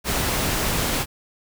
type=noise; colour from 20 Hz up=pink; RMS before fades=-23 dBFS; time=0.04-1.06 s; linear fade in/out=50 ms; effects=none